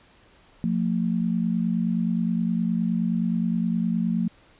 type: tone pair together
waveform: sine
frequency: 176.71 / 226.3 Hz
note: F3 / A3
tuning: +21 / +49 cents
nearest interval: major third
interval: 428 cents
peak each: -24 dBFS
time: 0.64-4.28 s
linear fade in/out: 0 ms
effects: pink hiss -56 dBFS RMS until 4.59 s + resampled to 8000 Hz